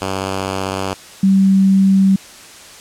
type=tone pair in turn; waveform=5% pulse / sine; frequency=95.8 / 192.99 Hz; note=G2 / G3; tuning=-39 / -27 cents; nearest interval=octave; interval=1212 cents; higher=second; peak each=-8 dBFS; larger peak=neither; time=0.01-0.94 / 1.23-2.16 s; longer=neither; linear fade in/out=5 ms; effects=white hiss -38 dBFS RMS until 2.8 s + low-pass 9000 Hz 12 dB/octave